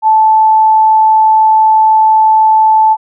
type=tone; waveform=sine; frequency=874 Hz; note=A5; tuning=12 cents flat; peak=-4 dBFS; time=0.02-2.97 s; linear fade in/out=50 ms; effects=none